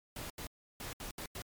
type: noise bursts at uneven times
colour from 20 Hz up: pink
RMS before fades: -43 dBFS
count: 6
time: 0.16-0.3 / 0.38-0.47 / 0.8-0.93 / 1-1.11 / 1.18-1.26 / 1.35-1.42 s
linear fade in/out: 2 ms
effects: MP3 96 kbps